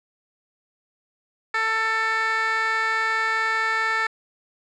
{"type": "tone with band-pass filter", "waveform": "15% pulse", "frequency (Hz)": 444.4, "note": "A4", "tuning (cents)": 17, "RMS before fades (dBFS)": -23, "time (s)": [1.54, 4.07], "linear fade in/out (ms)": 5, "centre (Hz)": 1900, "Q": 2.1, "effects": ["resampled to 22050 Hz"]}